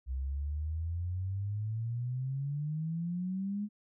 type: exponential sweep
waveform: sine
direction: up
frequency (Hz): 63.5 to 210.9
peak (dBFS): -32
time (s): 0.06-3.69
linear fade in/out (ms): 50
effects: none